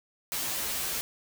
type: noise with comb filter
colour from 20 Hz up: white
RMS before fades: -32 dBFS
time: 0.32-1.01 s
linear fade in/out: 0 ms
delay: 10 ms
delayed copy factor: -1
effects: none